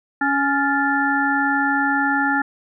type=harmonic tone with a mistuned harmonic; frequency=279.1 Hz; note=C#4; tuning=12 cents sharp; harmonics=1 / 3 / 5 / 6; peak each=-22 / -22 / -22 / -22 dBFS; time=0.21-2.42 s; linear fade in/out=5 ms; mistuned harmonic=6; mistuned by=+77 cents; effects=none